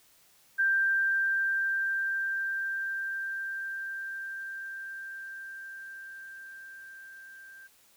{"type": "tone with level ramp", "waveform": "sine", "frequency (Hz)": 1578, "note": "G6", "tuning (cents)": 11, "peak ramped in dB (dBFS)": [-22, -47], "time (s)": [0.58, 7.68], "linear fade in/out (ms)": 20, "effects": ["white hiss -62 dBFS RMS until 7.96 s"]}